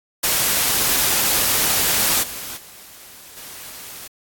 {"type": "noise with level steps", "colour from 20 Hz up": "white", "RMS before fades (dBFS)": [-18, -31, -42, -36], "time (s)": [0.23, 4.08], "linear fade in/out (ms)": 10, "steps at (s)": [2.22, 2.56, 3.36], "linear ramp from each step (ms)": 20, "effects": ["AAC 64 kbps"]}